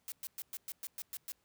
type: noise bursts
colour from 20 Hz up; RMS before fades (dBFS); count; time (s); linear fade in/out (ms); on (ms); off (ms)
blue; -42; 9; 0.08-1.32; 0; 40; 110
effects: pink hiss -75 dBFS RMS until 1.44 s + high-pass 60 Hz 12 dB/octave